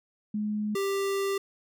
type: tone pair in turn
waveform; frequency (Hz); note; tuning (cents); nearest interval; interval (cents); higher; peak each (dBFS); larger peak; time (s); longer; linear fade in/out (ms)
sine / square; 210.8 / 393.8; G#3 / G4; +26 / +8; major seventh; 1082; second; -27; neither; 0.34-0.75 / 0.75-1.38; second; 5
effects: none